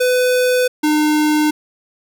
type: tone pair in turn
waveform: square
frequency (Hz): 501 / 303.2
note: B4 / D#4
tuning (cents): +25 / -45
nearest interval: major sixth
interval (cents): 870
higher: first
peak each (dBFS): -13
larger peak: neither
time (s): 0-0.68 / 0.83-1.51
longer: neither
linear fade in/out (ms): 10
effects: none